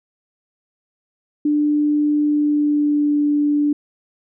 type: tone with pitch glide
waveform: sine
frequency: 296.6 to 293.2 Hz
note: D4 to D4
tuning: +17 to -3 cents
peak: -14 dBFS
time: 1.45-3.73 s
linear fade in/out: 5 ms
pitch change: -20 cents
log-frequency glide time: 2.23-3.2 s
effects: none